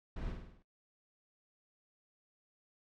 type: noise with echo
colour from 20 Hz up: brown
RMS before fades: -40 dBFS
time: 0.16-0.32 s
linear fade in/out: 5 ms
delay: 51 ms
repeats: 6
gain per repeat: -4 dB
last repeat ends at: 0.626 s
effects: noise-tail reverb RT60 0.1 s tail -19 dB re dry + low-pass 4000 Hz 12 dB/octave